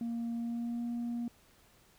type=tone with pitch glide; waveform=sine; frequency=233.2 to 237.3 Hz; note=A#3 to A#3; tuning=+1 to +31 cents; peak=-31 dBFS; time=0.01-1.28 s; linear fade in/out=2 ms; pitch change=+30 cents; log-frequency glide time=0.34-0.85 s; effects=tanh soft clip ceiling -32 dBFS + pink hiss -64 dBFS RMS until 1.98 s